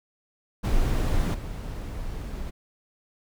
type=noise with level steps; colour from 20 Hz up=brown; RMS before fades=-23 / -33 dBFS; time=0.63-2.51 s; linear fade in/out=20 ms; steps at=1.34 s; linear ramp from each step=5 ms; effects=none